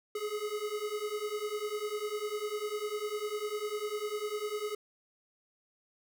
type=beating tone pair; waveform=square; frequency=415.3 / 425.3 Hz; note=G#4 / G#4; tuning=0 / +41 cents; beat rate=10 Hz; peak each=-38 / -37 dBFS; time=0.15-4.75 s; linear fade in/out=5 ms; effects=none